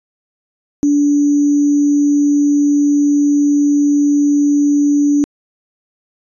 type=tone with sample-and-hold; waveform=sine; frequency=289.6 Hz; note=D4; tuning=24 cents flat; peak=-9 dBFS; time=0.83-5.24 s; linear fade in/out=0 ms; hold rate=6300 Hz; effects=resampled to 22050 Hz